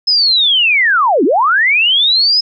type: linear two-way sweep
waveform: sine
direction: down then up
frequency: 5160 to 243 to 5160 Hz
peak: -8 dBFS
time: 0.07-2.41 s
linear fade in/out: 10 ms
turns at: 1.24 s
effects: none